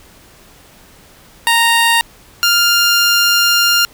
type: tone pair in turn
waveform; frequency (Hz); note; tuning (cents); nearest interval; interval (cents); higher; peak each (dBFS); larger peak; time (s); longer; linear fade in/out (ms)
15% pulse; 928 / 1400.5; A#5 / F6; -8 / +4; perfect fifth; 712; second; -3; neither; 1.47-2.01 / 2.43-3.85; second; 0
effects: pink hiss -44 dBFS RMS until 3.93 s